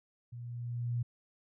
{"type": "tone with level ramp", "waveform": "sine", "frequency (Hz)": 119.9, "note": "A#2", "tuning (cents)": 49, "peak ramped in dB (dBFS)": [-42, -29], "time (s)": [0.32, 1.03], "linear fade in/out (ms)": 10, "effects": []}